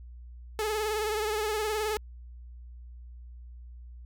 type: tone with vibrato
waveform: sawtooth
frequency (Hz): 427.7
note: A4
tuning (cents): -49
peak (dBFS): -24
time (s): 0.59-1.97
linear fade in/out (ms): 0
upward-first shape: triangle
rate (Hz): 19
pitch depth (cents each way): 65
effects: added 60 Hz sine -43 dBFS peak until 4.05 s